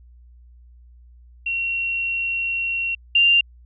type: tone pair in turn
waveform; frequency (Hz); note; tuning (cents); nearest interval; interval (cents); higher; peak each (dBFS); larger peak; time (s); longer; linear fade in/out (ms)
sine; 2736 / 2784; F7 / F7; -36 / -6; unison; 30; second; -21 / -12; second; 1.46-2.95 / 3.15-3.41; first; 5
effects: added 60 Hz sine -45 dBFS peak until 3.65 s